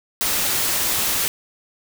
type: noise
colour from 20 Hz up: white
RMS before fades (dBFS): -21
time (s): 0.21-1.28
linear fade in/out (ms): 0
effects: none